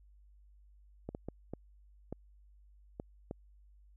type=clicks; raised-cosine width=2 ms; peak=-26 dBFS; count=7; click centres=1.09 / 1.149 / 1.286 / 1.536 / 2.126 / 2.999 / 3.311 s; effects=added 50 Hz sine -58 dBFS peak until 3.96 s